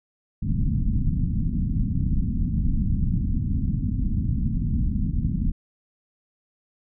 pink low-pass noise, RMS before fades -23 dBFS, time 0.42-5.52 s, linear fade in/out 10 ms, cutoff 250 Hz, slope 48 dB/octave, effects none

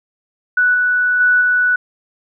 sine tone with level steps, 1480 Hz, F#6, in tune, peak -10 / -12 / -9 / -11 dBFS, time 0.57-1.76 s, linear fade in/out 5 ms, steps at 0.74 / 1.2 / 1.41 s, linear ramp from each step 5 ms, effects none

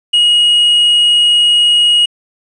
triangle tone, 2889 Hz, F#7, 42 cents flat, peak -5 dBFS, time 0.13-2.06 s, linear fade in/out 10 ms, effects resampled to 22050 Hz + 7-bit

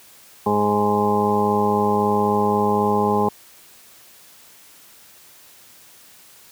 harmonic tone with a mistuned harmonic, 103.83 Hz, G#2, in tune, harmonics 1 / 2 / 3 / 4 / 5 / 6 / 8 / 9 / 10, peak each -30 / -22 / -33 / -21 / -29 / -32 / -21 / -33 / -25 dBFS, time 0.46-3.29 s, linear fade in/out 5 ms, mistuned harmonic 9, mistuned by -42 cents, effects white hiss -48 dBFS RMS until 6.51 s + high-pass 60 Hz 12 dB/octave

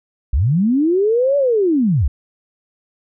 sine linear two-way sweep, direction up then down, 51.3 to 578 to 51.3 Hz, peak -12 dBFS, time 0.33-2.08 s, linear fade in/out 5 ms, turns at 1.37 s, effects none

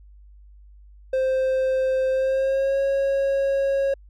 triangle tone with pitch glide, 523.3 to 548 Hz, C5 to C#5, 0 to -20 cents, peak -17 dBFS, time 1.13-3.94 s, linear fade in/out 5 ms, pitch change +80 cents, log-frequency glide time 2.1-2.8 s, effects added 50 Hz sine -45 dBFS peak until 4.09 s

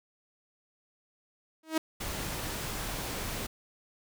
sawtooth tone with exponential growth, 317.9 Hz, D#4, 37 cents sharp, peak -19 dBFS, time 1.63-1.78 s, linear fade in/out 5 ms, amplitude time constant 31 ms
pink noise, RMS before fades -36 dBFS, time 2-3.47 s, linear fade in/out 10 ms
effects none

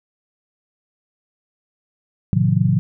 sine chord, A diminished seventh, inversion none, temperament equal with one note detuned, 110 / 130.81 / 155.56 / 180.25 Hz, A2 / C3 / Eb3 / Gb3, 0 / 0 / 0 / -45 cents, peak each -19 dBFS, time 2.33-2.79 s, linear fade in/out 0 ms, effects none

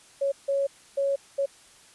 sine tone bursts at uneven times, 554.4 Hz, C#5, in tune, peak -22 dBFS, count 4, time 0.21-0.32 / 0.48-0.67 / 0.97-1.16 / 1.38-1.46 s, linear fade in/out 10 ms, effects white hiss -54 dBFS RMS until 1.94 s + resampled to 24000 Hz

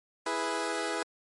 15% pulse chord, E major, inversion none, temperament equal, 329.6 / 415.3 / 493.9 Hz, E4 / G#4 / B4, 0 / 0 / 0 cents, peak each -28 dBFS, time 0.26-1.03 s, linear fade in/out 5 ms, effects MP3 48 kbps

